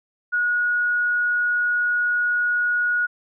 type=tone; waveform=sine; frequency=1452 Hz; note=F#6; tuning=33 cents flat; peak=-18 dBFS; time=0.32-3.07 s; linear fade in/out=20 ms; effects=none